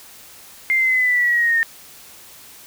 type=linear sweep; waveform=sine; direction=down; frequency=2111 to 1821 Hz; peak=-14 dBFS; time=0.7-1.63 s; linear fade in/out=0 ms; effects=white hiss -43 dBFS RMS until 2.66 s